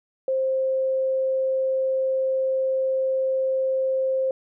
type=tone; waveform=sine; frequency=527 Hz; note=C5; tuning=12 cents sharp; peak=-20 dBFS; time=0.28-4.31 s; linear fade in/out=2 ms; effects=none